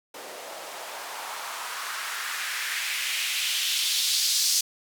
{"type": "noise with band-pass filter sweep", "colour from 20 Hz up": "blue", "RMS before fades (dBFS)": -29, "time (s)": [0.14, 4.61], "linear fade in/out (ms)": 5, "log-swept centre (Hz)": [480, 5200], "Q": 2, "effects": []}